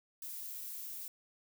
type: noise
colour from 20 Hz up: violet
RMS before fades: -44 dBFS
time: 0.22-1.08 s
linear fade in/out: 2 ms
effects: none